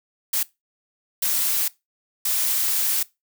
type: noise bursts at uneven times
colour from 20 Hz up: blue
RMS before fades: -22 dBFS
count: 3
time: 0.33-0.43 / 1.22-1.68 / 2.25-3.03 s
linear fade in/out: 5 ms
effects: noise-tail reverb RT60 0.2 s tail -20 dB re dry